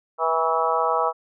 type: harmonic tone with a mistuned harmonic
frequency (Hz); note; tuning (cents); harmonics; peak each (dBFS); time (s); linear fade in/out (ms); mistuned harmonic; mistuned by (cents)
162.8; E3; -21; 3 / 4 / 5 / 6 / 7 / 8; -26 / -26 / -26 / -26 / -26 / -26; 0.18-1.13; 50; 7; -17
effects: none

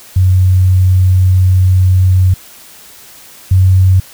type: tone pair in turn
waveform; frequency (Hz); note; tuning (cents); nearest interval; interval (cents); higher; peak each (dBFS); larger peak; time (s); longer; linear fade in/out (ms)
sine; 92.6 / 93.51; F#2 / F#2; +2 / +19; unison; 17; second; -5 / -4; second; 0.16-2.34 / 3.51-4; first; 5
effects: white hiss -37 dBFS RMS until 4.13 s

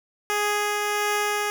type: tone with tremolo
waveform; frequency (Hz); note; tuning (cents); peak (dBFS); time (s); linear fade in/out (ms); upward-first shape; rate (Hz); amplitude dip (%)
10% pulse; 415.3; G#4; 0; -13; 0.3-1.5; 0; triangle; 1.5; 25
effects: none

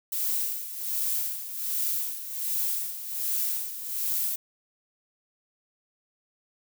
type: noise with tremolo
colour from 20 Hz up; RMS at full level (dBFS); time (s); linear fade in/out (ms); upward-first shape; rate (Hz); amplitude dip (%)
violet; -27; 0.12-4.36; 5; sine; 1.3; 70
effects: none

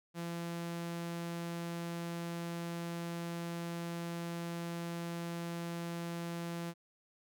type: tone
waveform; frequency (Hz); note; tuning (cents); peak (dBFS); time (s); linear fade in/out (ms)
sawtooth; 170; F3; -46; -34; 0.14-6.74; 50
effects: none

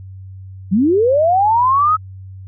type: linear sweep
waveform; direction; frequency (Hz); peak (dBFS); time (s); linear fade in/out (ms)
sine; up; 170.6 to 1294; -10; 0.71-1.97; 20
effects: added 95 Hz sine -31 dBFS peak until 2.47 s

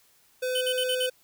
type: tone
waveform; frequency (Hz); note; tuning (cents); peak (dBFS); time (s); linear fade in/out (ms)
square; 507; B4; +45; -27; 0.42-1.1; 10
type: tone bursts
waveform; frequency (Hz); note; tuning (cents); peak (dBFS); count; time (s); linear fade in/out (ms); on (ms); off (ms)
square; 3031; F#7; +41; -27; 5; 0.55-1.064; 5; 62; 51
effects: white hiss -62 dBFS RMS until 1.23 s

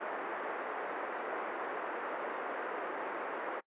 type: band-pass noise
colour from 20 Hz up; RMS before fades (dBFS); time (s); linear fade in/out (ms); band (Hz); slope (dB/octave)
pink; -39; 0-3.61; 20; 370 to 1800; 24
effects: noise-tail reverb RT60 0.1 s tail -23 dB re dry + resampled to 8000 Hz

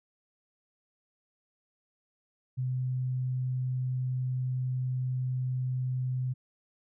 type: tone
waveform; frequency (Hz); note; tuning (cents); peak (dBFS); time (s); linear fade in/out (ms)
sine; 127.8; C3; -40; -28; 2.57-6.34; 20
effects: none

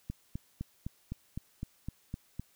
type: click train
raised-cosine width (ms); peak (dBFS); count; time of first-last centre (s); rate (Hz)
5; -24; 10; 0.1-2.396; 3.92
effects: white hiss -67 dBFS RMS until 2.55 s

